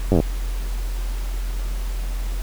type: slowing click train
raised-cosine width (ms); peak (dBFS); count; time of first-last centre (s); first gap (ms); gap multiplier
2; -4; 8; 0.12-0.201; 10; 1.05
effects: added 43 Hz sine -22 dBFS peak until 2.42 s + pink hiss -39 dBFS RMS until 2.42 s